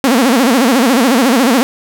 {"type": "tone with vibrato", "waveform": "sawtooth", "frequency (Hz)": 249.7, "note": "B3", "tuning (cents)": 19, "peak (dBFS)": -4, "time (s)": [0.04, 1.63], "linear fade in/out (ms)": 0, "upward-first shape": "sine", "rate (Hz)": 14, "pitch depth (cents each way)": 200, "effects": []}